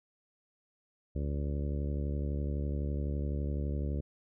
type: harmonic tone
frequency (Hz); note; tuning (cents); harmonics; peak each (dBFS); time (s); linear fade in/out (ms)
71.9; D2; -36; 1 / 2 / 3 / 4 / 5 / 6 / 7 / 8; -32 / -38 / -42 / -44 / -46 / -48 / -49 / -50; 1.15-4.01; 10
effects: none